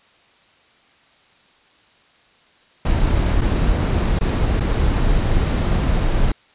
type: noise with dropouts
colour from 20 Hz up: brown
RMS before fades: -17 dBFS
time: 2.85-6.32 s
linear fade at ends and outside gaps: 5 ms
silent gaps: 3.411-3.415 / 4.19-4.209 / 4.598-4.605 s
effects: white hiss -54 dBFS RMS until 6.54 s + resampled to 8000 Hz